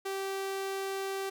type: tone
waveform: sawtooth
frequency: 388.7 Hz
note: G4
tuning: 15 cents flat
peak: -29 dBFS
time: 0.05-1.3 s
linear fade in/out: 10 ms
effects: none